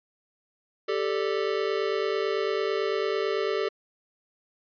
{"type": "chord", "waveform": "square", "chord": "G suspended second", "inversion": "none", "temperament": "just", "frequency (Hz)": [392, 441, 588], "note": ["G4", "A4", "D5"], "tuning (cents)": [0, 4, 2], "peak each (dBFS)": [-29, -29, -34], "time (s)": [0.88, 3.69], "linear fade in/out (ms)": 10, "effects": ["resampled to 11025 Hz"]}